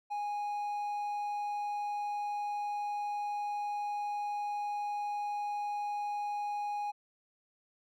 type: tone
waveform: triangle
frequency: 826 Hz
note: G#5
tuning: 10 cents flat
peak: -31 dBFS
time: 0.1-6.92 s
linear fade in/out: 20 ms
effects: none